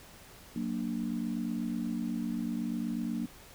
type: chord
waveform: sine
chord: Gb augmented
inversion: none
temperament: equal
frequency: 185 / 233.1 / 293.7 Hz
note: Gb3 / Bb3 / D4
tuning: 0 / 0 / 0 cents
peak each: -37 / -33 / -38 dBFS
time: 0.56-3.26 s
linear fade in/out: 2 ms
effects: pink hiss -53 dBFS RMS until 3.54 s